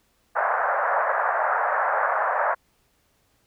pink band-pass noise, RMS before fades -23 dBFS, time 0.35-2.55 s, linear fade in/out 20 ms, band 570 to 1700 Hz, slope 48 dB/octave, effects pink hiss -66 dBFS RMS until 3.46 s

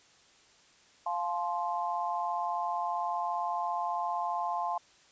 sine chord, F major, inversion none, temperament equal with one note detuned, 698.5 / 861.4 / 1046.5 Hz, F5 / A5 / C6, 0 / -37 / 0 cents, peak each -34 dBFS, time 1.06-4.78 s, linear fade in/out 5 ms, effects white hiss -61 dBFS RMS until 5.11 s + resampled to 16000 Hz

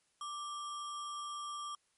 sine tone with sample-and-hold, 1174.7 Hz, D6, in tune, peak -39 dBFS, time 0.21-1.75 s, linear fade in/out 2 ms, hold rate 4410 Hz, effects white hiss -75 dBFS RMS until 1.97 s + MP3 48 kbps

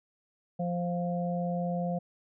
harmonic tone, 175.1 Hz, F3, 5 cents sharp, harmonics 1 / 3 / 4, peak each -30 / -35 / -36 dBFS, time 0.59-1.99 s, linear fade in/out 10 ms, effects none

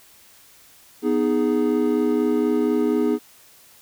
triangle chord, G# minor, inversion first, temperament equal, 246.9 / 311.1 / 415.3 Hz, B3 / D#4 / G#4, 0 / 0 / 0 cents, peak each -20 dBFS, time 1.02-3.19 s, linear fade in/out 50 ms, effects white hiss -51 dBFS RMS until 3.81 s

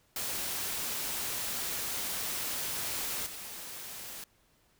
white noise with level steps, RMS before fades -35 / -43 dBFS, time 0.16-4.24 s, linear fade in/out 2 ms, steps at 3.26 s, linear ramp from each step 5 ms, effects pink hiss -68 dBFS RMS until 4.79 s

